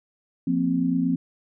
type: chord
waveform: sine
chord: F suspended fourth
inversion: none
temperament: equal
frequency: 174.61 / 233.1 / 261.6 Hz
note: F3 / Bb3 / C4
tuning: 0 / 0 / 0 cents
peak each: -25 / -28 / -22 dBFS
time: 0.47-1.16 s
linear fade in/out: 5 ms
effects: none